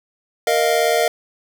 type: chord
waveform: square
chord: Bb suspended fourth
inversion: none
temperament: just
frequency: 466.2 / 621.6 / 699.2 Hz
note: Bb4 / Eb5 / F5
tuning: 0 / -2 / +2 cents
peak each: -20 dBFS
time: 0.47-1.08 s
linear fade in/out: 2 ms
effects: none